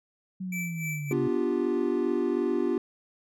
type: linear sweep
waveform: sine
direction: down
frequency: 189.2 to 130.5 Hz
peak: -31 dBFS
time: 0.4-1.28 s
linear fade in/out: 10 ms
type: tone with tremolo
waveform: square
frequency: 2322 Hz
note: D7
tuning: 20 cents flat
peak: -32 dBFS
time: 0.52-1.13 s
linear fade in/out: 5 ms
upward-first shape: sine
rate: 3.4 Hz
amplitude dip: 75%
type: chord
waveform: triangle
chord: G dominant seventh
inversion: first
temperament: equal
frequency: 246.9 / 293.7 / 349.2 / 392 Hz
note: B3 / D4 / F4 / G4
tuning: 0 / 0 / 0 / 0 cents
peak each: -29 / -29 / -26 / -28 dBFS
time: 1.11-2.78 s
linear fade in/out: 2 ms
effects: none